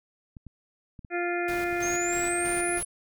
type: clicks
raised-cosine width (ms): 5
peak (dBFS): -31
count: 5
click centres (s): 0.368 / 0.467 / 0.992 / 1.048 / 1.728
type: harmonic tone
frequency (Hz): 349.2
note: F4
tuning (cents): 0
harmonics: 1 / 2 / 4 / 5 / 6 / 7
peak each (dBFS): -29 / -32 / -35 / -36 / -37 / -37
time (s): 1.1-2.82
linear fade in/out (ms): 50
type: noise with tremolo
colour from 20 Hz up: pink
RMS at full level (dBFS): -40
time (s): 1.48-2.83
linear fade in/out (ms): 2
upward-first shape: square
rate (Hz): 3.1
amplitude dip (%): 55
type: exponential sweep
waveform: sine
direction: up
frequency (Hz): 6300 to 10760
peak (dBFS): -30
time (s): 1.82-2.85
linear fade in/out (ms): 10
effects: none